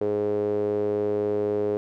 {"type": "tone with band-pass filter", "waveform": "sawtooth", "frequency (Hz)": 103.83, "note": "G#2", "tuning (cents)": 0, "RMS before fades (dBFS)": -25, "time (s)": [0.01, 1.77], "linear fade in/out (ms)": 0, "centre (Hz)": 440, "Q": 7.3, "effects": []}